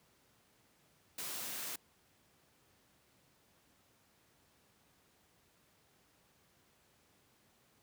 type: high-pass noise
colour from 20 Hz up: white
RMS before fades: -42 dBFS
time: 1.18-1.76 s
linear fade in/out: 5 ms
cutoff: 130 Hz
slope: 12 dB/octave
effects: pink hiss -70 dBFS RMS until 7.82 s + high-pass 80 Hz 12 dB/octave